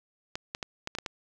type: clicks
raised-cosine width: 0.2 ms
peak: -16 dBFS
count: 7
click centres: 0.355 / 0.549 / 0.628 / 0.874 / 0.951 / 0.986 / 1.062 s
effects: none